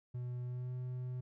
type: tone with pitch glide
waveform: triangle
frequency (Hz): 123.47 to 125.92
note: B2 to B2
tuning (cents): 0 to +34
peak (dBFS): -36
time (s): 0.14-1.21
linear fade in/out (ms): 10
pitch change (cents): +34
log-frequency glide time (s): 0.44-0.73
effects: none